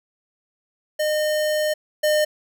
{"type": "tone pair in turn", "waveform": "square", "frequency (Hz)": [610, 607.4], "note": ["D#5", "D#5"], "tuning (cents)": [-34, -42], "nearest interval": "unison", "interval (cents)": 8, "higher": "first", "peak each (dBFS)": [-20, -17], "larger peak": "second", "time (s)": [[0.99, 1.74], [2.03, 2.25]], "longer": "first", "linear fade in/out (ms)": 10, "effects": []}